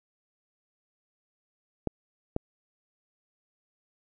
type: clicks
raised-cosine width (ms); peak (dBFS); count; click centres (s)
2; -14; 2; 1.873 / 2.364
effects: none